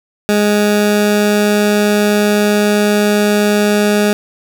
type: tone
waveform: 20% pulse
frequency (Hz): 207.7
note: G#3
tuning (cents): 0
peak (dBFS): -5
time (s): 0.29-4.13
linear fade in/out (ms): 0
effects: none